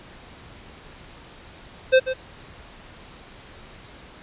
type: tone with echo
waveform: square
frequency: 520 Hz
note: C5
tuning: 11 cents flat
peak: -12 dBFS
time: 1.92-2 s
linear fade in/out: 20 ms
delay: 140 ms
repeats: 1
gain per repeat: -11 dB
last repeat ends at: 2.14 s
effects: pink hiss -45 dBFS RMS until 4.22 s + resampled to 8000 Hz